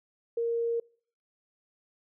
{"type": "tone", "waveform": "sine", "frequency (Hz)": 465.5, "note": "A#4", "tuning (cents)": -2, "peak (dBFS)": -26, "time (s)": [0.37, 0.8], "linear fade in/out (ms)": 5, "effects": ["noise-tail reverb RT60 0.5 s tail -26 dB re dry"]}